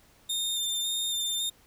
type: tone with vibrato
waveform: sawtooth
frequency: 3627 Hz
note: A#7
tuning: 48 cents flat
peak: -25 dBFS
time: 0.29-1.5 s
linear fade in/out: 10 ms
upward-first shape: square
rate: 1.8 Hz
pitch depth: 15 cents each way
effects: pink hiss -60 dBFS RMS until 1.66 s